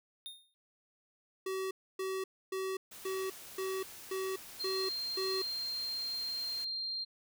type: tone with exponential decay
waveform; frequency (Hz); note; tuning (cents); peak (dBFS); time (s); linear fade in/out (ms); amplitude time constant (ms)
square; 3666; A#7; -30; -40; 0.26-0.54; 0; 60
type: tone bursts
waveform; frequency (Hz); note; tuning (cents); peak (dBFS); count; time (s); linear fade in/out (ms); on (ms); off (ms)
square; 380.4; F#4; +48; -35; 8; 1.46-5.42; 5; 250; 280
type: noise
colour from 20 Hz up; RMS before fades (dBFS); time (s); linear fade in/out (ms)
white; -50; 2.91-6.65; 10
type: tone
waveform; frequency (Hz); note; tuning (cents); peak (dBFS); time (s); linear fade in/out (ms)
sine; 4187; C8; 0; -35; 4.59-7.05; 20
effects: none